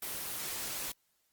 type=noise; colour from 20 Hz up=white; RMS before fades=-38 dBFS; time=0.02-0.92 s; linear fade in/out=5 ms; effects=white hiss -75 dBFS RMS until 1.32 s + Opus 24 kbps